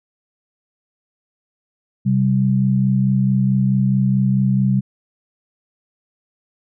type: tone pair together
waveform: sine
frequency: 130.4 / 195.01 Hz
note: C3 / G3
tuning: -5 / -9 cents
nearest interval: perfect fifth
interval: 696 cents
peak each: -16 dBFS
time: 2.05-4.81 s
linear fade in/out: 20 ms
effects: none